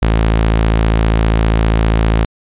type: tone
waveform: sawtooth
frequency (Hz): 55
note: A1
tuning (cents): 0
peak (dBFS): -6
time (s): 0.02-2.25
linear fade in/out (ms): 5
effects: resampled to 8000 Hz